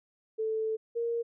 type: tone pair in turn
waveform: sine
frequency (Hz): 440 / 466.8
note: A4 / A#4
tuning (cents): 0 / +2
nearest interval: minor second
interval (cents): 102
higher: second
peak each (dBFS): -28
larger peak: neither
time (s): 0.38-0.77 / 0.95-1.23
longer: first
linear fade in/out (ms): 20
effects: none